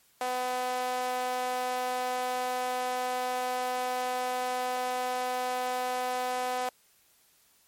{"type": "tone with high-pass filter", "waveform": "sawtooth", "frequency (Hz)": 251.6, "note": "B3", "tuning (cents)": 32, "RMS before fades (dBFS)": -31, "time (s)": [0.21, 6.69], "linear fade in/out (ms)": 0, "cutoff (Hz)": 660, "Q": 3.6, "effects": ["white hiss -64 dBFS RMS until 7.67 s", "MP3 64 kbps"]}